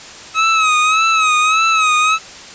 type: tone with vibrato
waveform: 25% pulse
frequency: 1278 Hz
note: D#6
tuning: 46 cents sharp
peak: -7 dBFS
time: 0.34-2.19 s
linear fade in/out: 50 ms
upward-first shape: sine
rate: 1.7 Hz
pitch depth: 63 cents each way
effects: white hiss -34 dBFS RMS until 2.54 s + resampled to 16000 Hz